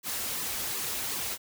white noise with flanger, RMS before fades -33 dBFS, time 0.03-1.38 s, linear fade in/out 50 ms, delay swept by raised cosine 1.3 to 7 ms, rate 2.7 Hz, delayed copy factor -0.8, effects none

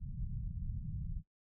pink low-pass noise, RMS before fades -40 dBFS, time 0-1.23 s, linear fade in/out 50 ms, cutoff 180 Hz, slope 48 dB/octave, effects noise-tail reverb RT60 0.1 s tail -17 dB re dry

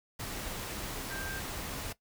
sine tone in noise, 1582 Hz, G6, 15 cents sharp, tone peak -40 dBFS, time 1.1-1.4 s, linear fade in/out 10 ms, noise pink, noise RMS -39 dBFS, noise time 0.19-1.93 s, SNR -4 dB, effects noise-tail reverb RT60 0.1 s tail -17 dB re dry

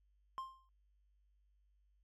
triangle tone with exponential decay, 1055 Hz, C6, 14 cents sharp, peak -36 dBFS, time 0.38-0.69 s, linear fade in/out 0 ms, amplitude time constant 66 ms, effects added 50 Hz sine -70 dBFS peak until 2.03 s + AAC 64 kbps

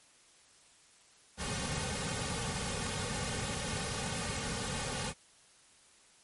pink noise with comb filter, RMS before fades -36 dBFS, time 1.37-5.14 s, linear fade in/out 50 ms, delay 3 ms, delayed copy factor -0.85, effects white hiss -62 dBFS RMS until 6.23 s + MP3 48 kbps

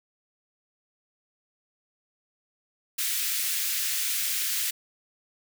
white high-pass noise, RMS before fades -28 dBFS, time 2.98-4.71 s, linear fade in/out 10 ms, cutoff 1700 Hz, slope 24 dB/octave, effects none

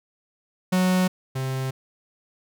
45% pulse tone pair in turn, 184.1 / 131.86 Hz, F#3 / C3, -8 / +14 cents, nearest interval tritone, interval 578 cents, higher first, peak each -18 / -25 dBFS, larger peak first, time 0.72-1.08 / 1.35-1.71 s, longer neither, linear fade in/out 10 ms, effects none

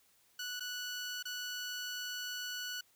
15% pulse tone with dropouts, 1477 Hz, F#6, 3 cents flat, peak -32 dBFS, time 0.39-2.81 s, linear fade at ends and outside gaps 5 ms, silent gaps 0.597-0.605 / 1.227-1.253 s, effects white hiss -69 dBFS RMS until 2.95 s

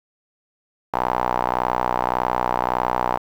sawtooth tone with band-pass filter, 61.74 Hz, B1, in tune, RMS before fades -22 dBFS, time 0.93-3.18 s, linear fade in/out 10 ms, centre 900 Hz, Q 3.8, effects 8-bit

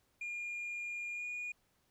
sine tone with pitch glide, 2416 to 2443 Hz, D7 to D#7, +48 to -32 cents, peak -36 dBFS, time 0.21-1.52 s, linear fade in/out 5 ms, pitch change +20 cents, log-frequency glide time 1.13-1.25 s, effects tanh soft clip ceiling -37 dBFS + pink hiss -75 dBFS RMS until 1.9 s

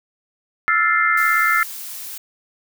sine chord, F major seventh, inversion third, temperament equal, 1318.5 / 1396.9 / 1760 / 2093 Hz, E6 / F6 / A6 / C7, 0 / 0 / 0 / 0 cents, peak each -19 / -21 / -20 / -19 dBFS, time 0.68-1.63 s, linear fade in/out 0 ms
blue noise, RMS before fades -32 dBFS, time 1.17-2.18 s, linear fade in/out 5 ms
effects none

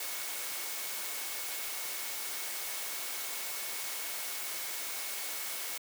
sine tone in noise, 2203 Hz, C#7, 11 cents flat, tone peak -49 dBFS, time 0-5.78 s, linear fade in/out 5 ms, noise white, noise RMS -38 dBFS, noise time 0-5.78 s, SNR -14 dB, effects high-pass 400 Hz 12 dB/octave

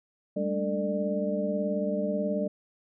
sine tone cluster, 198.1 / 216.5 / 291.2 / 446.3 / 598 Hz, G3 / A3 / D4 / A4 / D5, +18 / -28 / -15 / +25 / +31 cents, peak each -30 / -36 / -36 / -35 / -30 dBFS, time 0.36-2.48 s, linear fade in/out 10 ms, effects none

